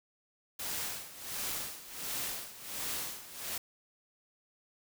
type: noise with tremolo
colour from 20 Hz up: white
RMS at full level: -36 dBFS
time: 0.59-3.58 s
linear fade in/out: 5 ms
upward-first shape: sine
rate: 1.4 Hz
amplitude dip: 80%
effects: none